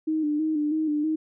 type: tone with vibrato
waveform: sine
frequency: 305.8 Hz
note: D#4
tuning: 30 cents flat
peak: -22 dBFS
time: 0.07-1.16 s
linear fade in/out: 10 ms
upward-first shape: square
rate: 3.1 Hz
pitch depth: 45 cents each way
effects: none